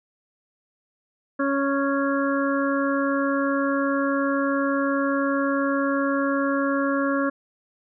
harmonic tone, 277.2 Hz, C#4, in tune, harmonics 1 / 2 / 4 / 5 / 6, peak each -23 / -26 / -29 / -30 / -31 dBFS, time 1.39-7.3 s, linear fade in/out 10 ms, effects none

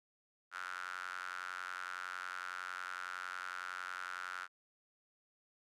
sawtooth tone with high-pass filter, 90.9 Hz, F#2, 30 cents flat, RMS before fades -44 dBFS, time 0.51-4.48 s, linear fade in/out 50 ms, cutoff 1400 Hz, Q 7.5, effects low-pass 9000 Hz 12 dB/octave

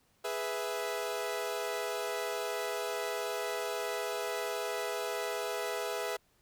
sawtooth chord, E major, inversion first, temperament equal, 415.3 / 493.9 / 659.3 Hz, G#4 / B4 / E5, 0 / 0 / 0 cents, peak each -34 dBFS, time 0.24-6.17 s, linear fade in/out 10 ms, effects pink hiss -70 dBFS RMS until 6.41 s

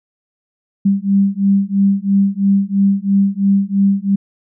sine beating tone pair, 196 / 199 Hz, G3 / G3, 0 / +26 cents, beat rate 3 Hz, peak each -14 dBFS, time 0.85-4.16 s, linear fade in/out 10 ms, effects none

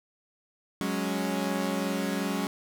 sawtooth chord, F# suspended second, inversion none, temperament equal, 185 / 207.7 / 277.2 Hz, F#3 / G#3 / C#4, 0 / 0 / 0 cents, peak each -28 dBFS, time 0.81-2.47 s, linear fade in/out 0 ms, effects none

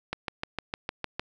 click train, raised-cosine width 0.3 ms, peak -14 dBFS, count 8, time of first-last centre 0.13-1.195 s, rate 6.57 Hz, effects none

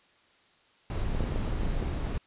brown noise, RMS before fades -30 dBFS, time 0.9-2.18 s, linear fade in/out 2 ms
clicks, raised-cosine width 2 ms, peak -21 dBFS, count 8, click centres 1.149 / 1.206 / 1.24 / 1.322 / 1.36 / 1.477 / 1.633 / 1.826 s
effects white hiss -63 dBFS RMS until 2.26 s + resampled to 8000 Hz

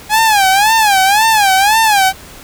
sawtooth tone with vibrato, 826 Hz, G#5, 10 cents flat, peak -4 dBFS, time 0.09-2.13 s, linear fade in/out 50 ms, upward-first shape sine, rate 1.9 Hz, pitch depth 150 cents each way, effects pink hiss -35 dBFS RMS until 2.43 s

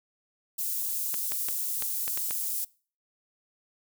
white high-pass noise, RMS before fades -31 dBFS, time 0.58-2.65 s, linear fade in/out 10 ms, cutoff 9300 Hz, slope 12 dB/octave
clicks, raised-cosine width 0.2 ms, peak -18 dBFS, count 7, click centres 1.142 / 1.32 / 1.486 / 1.823 / 2.079 / 2.175 / 2.309 s
effects noise-tail reverb RT60 0.4 s tail -23 dB re dry

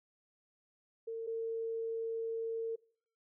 sine tone pair in turn, 453.7 / 453.7 Hz, A#4 / A#4, -47 / -47 cents, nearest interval unison, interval 0 cents, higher neither, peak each -37 / -34 dBFS, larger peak second, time 1.07-1.27 / 1.27-2.76 s, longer second, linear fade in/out 10 ms, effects noise-tail reverb RT60 0.5 s tail -22 dB re dry

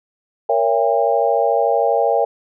sine chord, A# diminished seventh, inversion none, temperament just, 466.2 / 559.4 / 671.3 / 805.5 Hz, A#4 / C#5 / E5 / G5, 0 / +16 / +31 / +47 cents, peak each -19 dBFS, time 0.49-2.25 s, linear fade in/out 5 ms, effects none

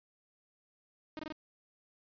sawtooth tone bursts, 310.1 Hz, D#4, 6 cents flat, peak -35 dBFS, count 4, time 1.17-1.323 s, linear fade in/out 0 ms, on 21 ms, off 23 ms, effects resampled to 11025 Hz

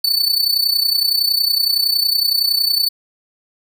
45% pulse tone with amplitude modulation, 4492 Hz, C#8, 22 cents sharp, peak -10 dBFS, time 0.04-2.89 s, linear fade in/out 5 ms, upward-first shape sine, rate 30.8 Hz, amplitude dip 75%, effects none

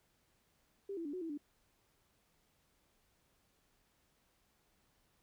sine tone with pitch steps, 396.1 / 334 / 288.9 / 367 / 327.4 / 292 Hz, G4 / E4 / D4 / F#4 / E4 / D4, +18 / +23 / -28 / -14 / -12 / -10 cents, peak -39 dBFS, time 0.89-1.376 s, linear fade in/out 5 ms, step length 81 ms, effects pink hiss -75 dBFS RMS until 5.22 s

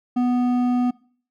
sine tone with hard clipping, 246.9 Hz, B3, in tune, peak -19 dBFS, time 0.16-0.91 s, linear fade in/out 10 ms, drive 8 dB, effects noise-tail reverb RT60 0.5 s tail -23 dB re dry

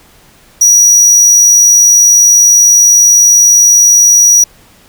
square tone, 5800 Hz, F#8, 35 cents flat, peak -3 dBFS, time 0.61-4.44 s, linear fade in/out 5 ms, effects pink hiss -43 dBFS RMS until 4.88 s

